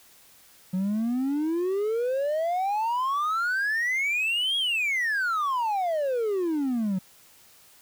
triangle exponential two-way sweep, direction up then down, 181 to 3322 to 181 Hz, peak -21 dBFS, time 0.73-6.99 s, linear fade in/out 10 ms, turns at 4.57 s, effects tanh soft clip ceiling -17 dBFS + white hiss -55 dBFS RMS until 7.81 s

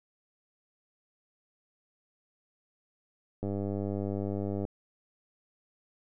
click train, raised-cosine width 2 ms, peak -21 dBFS, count 123, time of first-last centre 3.43-4.651 s, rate 99.9 Hz, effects none

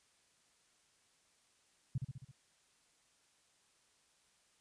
sine tone with echo, 130 Hz, C3, 11 cents flat, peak -32 dBFS, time 1.95-1.98 s, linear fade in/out 5 ms, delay 67 ms, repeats 5, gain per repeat -4 dB, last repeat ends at 2.315 s, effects white hiss -72 dBFS RMS until 4.6 s + resampled to 22050 Hz

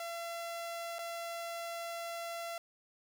sawtooth tone with dropouts, 678 Hz, E5, 49 cents sharp, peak -35 dBFS, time 0-2.58 s, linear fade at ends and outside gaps 2 ms, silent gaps 0.985-0.99 s, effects none

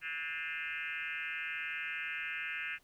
sine tone with frequency modulation, 2095 Hz, C7, 2 cents sharp, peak -36 dBFS, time 0.01-2.79 s, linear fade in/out 50 ms, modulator 159 Hz, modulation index 4, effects pink hiss -69 dBFS RMS until 2.83 s

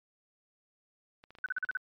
clicks, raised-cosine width 0.3 ms, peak -36 dBFS, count 8, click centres 1.239 / 1.306 / 1.352 / 1.386 / 1.487 / 1.581 / 1.65 / 1.713 s
sine tone bursts, 1508 Hz, F#6, 32 cents sharp, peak -29 dBFS, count 6, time 1.44-1.771 s, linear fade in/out 2 ms, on 21 ms, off 41 ms
effects MP3 64 kbps

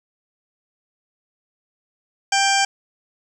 harmonic tone, 788 Hz, G5, 9 cents sharp, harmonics 1 / 2 / 3 / 4 / 6 / 7 / 8 / 9 / 10, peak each -19 / -22 / -24 / -25 / -27 / -27 / -28 / -29 / -29 dBFS, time 2.32-2.65 s, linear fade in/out 5 ms, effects 8-bit

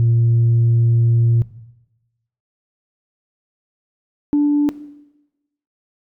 sine tone pair in turn, 116.54 / 292.1 Hz, A#2 / D4, 0 / -9 cents, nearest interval octave + major third, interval 1591 cents, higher second, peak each -10 dBFS, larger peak neither, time 0-1.42 / 4.33-4.69 s, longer first, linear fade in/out 0 ms, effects noise-tail reverb RT60 1.0 s tail -17 dB re dry + tanh soft clip ceiling -9 dBFS

